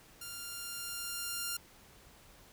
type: tone with level ramp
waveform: 5% pulse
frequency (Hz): 1396.9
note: F6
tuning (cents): 0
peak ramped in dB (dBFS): -31 to -23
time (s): 0.21-1.57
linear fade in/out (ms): 5
effects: pink hiss -59 dBFS RMS until 2.52 s